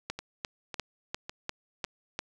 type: two click trains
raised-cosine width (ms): 0.2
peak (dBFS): -15 / -20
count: 7 / 4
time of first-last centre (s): 0.1-2.191 / 0.19-1.847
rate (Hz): 2.87 / 1.81
effects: none